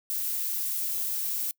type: noise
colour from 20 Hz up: violet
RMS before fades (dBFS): -30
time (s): 0.1-1.51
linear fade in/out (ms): 0
effects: noise-tail reverb RT60 0.1 s tail -26 dB re dry